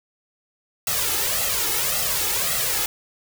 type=noise with flanger; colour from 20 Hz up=white; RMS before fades=-23 dBFS; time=0.87-2.86 s; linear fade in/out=2 ms; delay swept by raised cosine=1.5 to 2.36 ms; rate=1.8 Hz; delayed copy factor=+0.8; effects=none